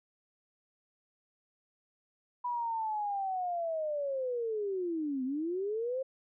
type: linear two-way sweep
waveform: sine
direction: down then up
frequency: 985 to 251.4 to 537 Hz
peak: -31 dBFS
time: 2.44-6.03 s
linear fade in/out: 10 ms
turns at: 5.24 s
effects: none